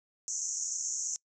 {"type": "band-pass noise", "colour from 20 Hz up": "white", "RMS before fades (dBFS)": -35, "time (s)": [0.28, 1.16], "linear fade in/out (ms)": 0, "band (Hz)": [5900, 7200], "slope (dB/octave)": 96, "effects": ["noise-tail reverb RT60 0.1 s tail -24 dB re dry"]}